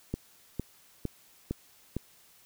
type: click train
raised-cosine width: 3 ms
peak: -18 dBFS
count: 5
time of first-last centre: 0.14-1.966 s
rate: 2.19 Hz
effects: white hiss -60 dBFS RMS until 2.45 s